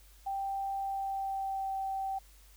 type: tone with pitch glide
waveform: sine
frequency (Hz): 784 to 774.5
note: G5 to G5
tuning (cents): 0 to -21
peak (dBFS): -32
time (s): 0.26-2.19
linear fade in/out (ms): 10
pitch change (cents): -21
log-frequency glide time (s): 0.77-1.75
effects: added 50 Hz sine -56 dBFS peak until 2.56 s + white hiss -62 dBFS RMS until 2.56 s